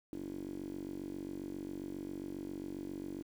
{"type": "tone with band-pass filter", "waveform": "sawtooth", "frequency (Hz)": 47.42, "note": "F#1", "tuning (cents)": 43, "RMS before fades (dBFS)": -43, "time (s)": [0.12, 3.23], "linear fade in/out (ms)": 10, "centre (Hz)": 310, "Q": 7.2, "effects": ["10-bit"]}